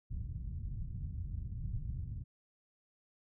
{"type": "low-pass noise", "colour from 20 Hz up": "white", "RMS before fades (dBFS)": -40, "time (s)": [0.1, 2.24], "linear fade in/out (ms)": 20, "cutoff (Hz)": 120, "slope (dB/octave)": 24, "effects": []}